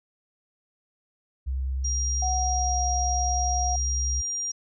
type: tone with vibrato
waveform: sine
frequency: 65.8 Hz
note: C2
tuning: 10 cents sharp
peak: -25 dBFS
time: 1.46-4.22 s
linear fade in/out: 20 ms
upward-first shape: triangle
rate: 10 Hz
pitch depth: 14 cents each way
type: tone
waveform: sine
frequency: 5700 Hz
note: F8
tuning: 34 cents sharp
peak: -27 dBFS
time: 1.84-4.52 s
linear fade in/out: 10 ms
type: tone with pitch glide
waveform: sine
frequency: 740 to 723.9 Hz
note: F#5 to F#5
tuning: 0 to -38 cents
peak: -27 dBFS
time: 2.22-3.76 s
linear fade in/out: 5 ms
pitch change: -38 cents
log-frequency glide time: 2.35-2.85 s
effects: none